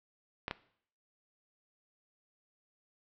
clicks, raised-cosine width 0.3 ms, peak -18 dBFS, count 2, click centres 0.481 / 0.511 s, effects noise-tail reverb RT60 0.6 s tail -18 dB re dry + low-pass 5000 Hz 12 dB/octave

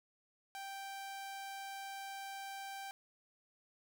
sawtooth tone, 784 Hz, G5, in tune, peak -40 dBFS, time 0.55-2.91 s, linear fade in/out 0 ms, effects none

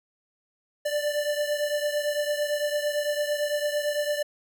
square beating tone pair, 587.3 / 596.2 Hz, D5 / D5, 0 / +26 cents, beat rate 8.9 Hz, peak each -27 / -31 dBFS, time 0.85-4.23 s, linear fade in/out 10 ms, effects none

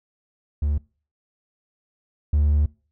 triangle tone pair in turn, 73.42 / 74.02 Hz, D2 / D2, 0 / +14 cents, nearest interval unison, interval 14 cents, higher second, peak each -17 / -13 dBFS, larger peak second, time 0.62-0.78 / 2.33-2.66 s, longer second, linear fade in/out 5 ms, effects noise-tail reverb RT60 0.4 s tail -25 dB re dry + tanh soft clip ceiling -9 dBFS

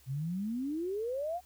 sine exponential sweep, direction up, 125.8 to 741 Hz, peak -32 dBFS, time 0.06-1.41 s, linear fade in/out 50 ms, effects added 67 Hz sine -63 dBFS peak until 1.45 s + white hiss -63 dBFS RMS until 1.45 s

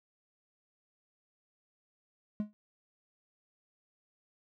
triangle tone with exponential decay, 210 Hz, G#3, 19 cents sharp, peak -25 dBFS, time 2.4-2.53 s, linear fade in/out 0 ms, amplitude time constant 27 ms, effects none

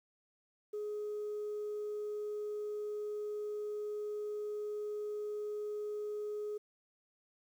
sine tone, 419.4 Hz, G#4, 17 cents sharp, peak -35 dBFS, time 0.73-6.58 s, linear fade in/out 10 ms, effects tanh soft clip ceiling -34 dBFS + 11-bit

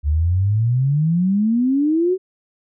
sine exponential sweep, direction up, 70.9 to 383.5 Hz, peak -14 dBFS, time 0.03-2.18 s, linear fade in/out 50 ms, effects none

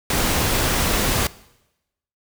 pink noise, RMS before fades -20 dBFS, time 0.1-1.27 s, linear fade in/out 2 ms, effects noise-tail reverb RT60 0.9 s tail -20 dB re dry

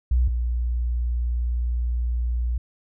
sine tone pair in turn, 61.6 / 59.78 Hz, B1 / A#1, -4 / +44 cents, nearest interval minor second, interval 52 cents, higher first, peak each -16 / -21 dBFS, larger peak first, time 0.11-0.28 / 0.28-2.58 s, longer second, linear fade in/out 5 ms, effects none

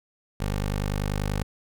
15% pulse tone, 50.2 Hz, G1, 42 cents sharp, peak -19 dBFS, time 0.4-1.43 s, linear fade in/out 5 ms, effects none

